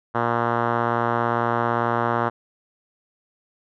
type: tone with low-pass filter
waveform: 5% pulse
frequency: 117.8 Hz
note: A#2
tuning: 19 cents sharp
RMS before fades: -22 dBFS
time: 0.14-2.3 s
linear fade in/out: 20 ms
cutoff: 1300 Hz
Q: 1.5
effects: none